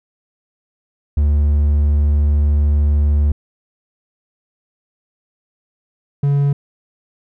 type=tone pair in turn; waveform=triangle; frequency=73.3 / 141.69 Hz; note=D2 / C#3; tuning=-3 / +38 cents; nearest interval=major seventh; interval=1141 cents; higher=second; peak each=-9 / -10 dBFS; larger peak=first; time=1.17-3.32 / 6.23-6.53 s; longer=first; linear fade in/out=5 ms; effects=none